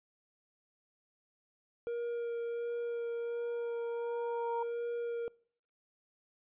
triangle tone with vibrato, 470.9 Hz, A#4, 18 cents sharp, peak -32 dBFS, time 1.87-5.28 s, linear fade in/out 0 ms, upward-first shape sine, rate 1.4 Hz, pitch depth 10 cents each way
sine tone with exponential growth, 932.3 Hz, A#5, in tune, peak -33 dBFS, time 2.69-4.63 s, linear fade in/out 5 ms, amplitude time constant 420 ms
effects noise-tail reverb RT60 0.6 s tail -26 dB re dry + resampled to 8000 Hz

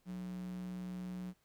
square tone with high-pass filter, 60.9 Hz, B1, 24 cents flat, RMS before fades -43 dBFS, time 0.05-1.34 s, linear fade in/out 50 ms, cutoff 170 Hz, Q 6.4, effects pink hiss -75 dBFS RMS until 1.44 s

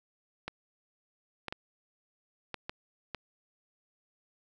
clicks, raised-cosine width 0.3 ms, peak -20 dBFS, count 6, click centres 0.48 / 1.483 / 1.525 / 2.543 / 2.695 / 3.147 s, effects none

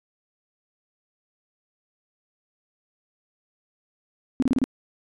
sine tone bursts, 259.3 Hz, C4, 15 cents flat, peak -17 dBFS, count 5, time 4.4-4.64 s, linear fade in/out 0 ms, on 24 ms, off 30 ms, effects resampled to 24000 Hz

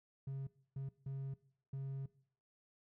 triangle tone bursts at uneven times, 135.8 Hz, C#3, 35 cents flat, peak -37 dBFS, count 4, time 0.27-0.47 / 0.76-0.89 / 1.06-1.34 / 1.73-2.06 s, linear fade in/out 5 ms, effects noise-tail reverb RT60 0.6 s tail -21 dB re dry + tanh soft clip ceiling -34 dBFS

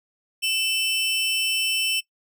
square tone cluster, 2640 / 3040 / 5420 Hz, E7 / F#7 / E8, +2 / +46 / +47 cents, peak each -26 / -25 / -30 dBFS, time 0.42-2.01 s, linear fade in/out 20 ms, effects noise-tail reverb RT60 0.1 s tail -20 dB re dry

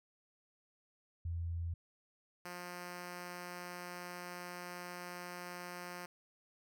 sine / 5% pulse tone pair in turn, 84.5 / 177.35 Hz, E2 / F3, +43 / +27 cents, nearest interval octave + minor second, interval 1284 cents, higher second, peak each -36 / -33 dBFS, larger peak second, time 1.25-1.74 / 2.45-6.06 s, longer second, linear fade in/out 5 ms, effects none

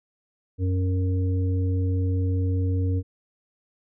harmonic tone, 92.5 Hz, F#2, in tune, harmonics 1 / 3 / 5, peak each -21 / -31 / -35 dBFS, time 0.58-3.03 s, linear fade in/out 50 ms, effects none

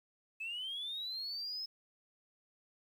sine linear sweep, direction up, 2573 to 5200 Hz, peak -37 dBFS, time 0.4-1.66 s, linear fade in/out 10 ms, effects tanh soft clip ceiling -35 dBFS + 11-bit

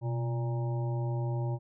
harmonic tone with a mistuned harmonic, 116.54 Hz, A#2, in tune, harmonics 1 / 3 / 5 / 7 / 8, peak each -29 / -40 / -43 / -45 / -47 dBFS, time 0.01-1.59 s, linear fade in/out 50 ms, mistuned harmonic 1, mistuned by +110 cents, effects none

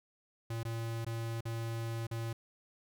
square tone with dropouts, 114.6 Hz, A#2, 29 cents flat, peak -36 dBFS, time 0.5-2.33 s, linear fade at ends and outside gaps 5 ms, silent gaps 0.632-0.65 / 1.048-1.064 / 1.408-1.453 / 2.069-2.111 s, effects none

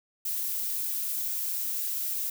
violet noise, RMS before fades -31 dBFS, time 0.25-2.3 s, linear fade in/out 5 ms, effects none

